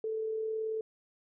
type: tone with amplitude modulation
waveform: sine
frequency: 440 Hz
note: A4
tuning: in tune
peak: -30 dBFS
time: 0.04-0.81 s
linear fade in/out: 2 ms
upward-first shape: sine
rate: 38.7 Hz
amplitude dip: 30%
effects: none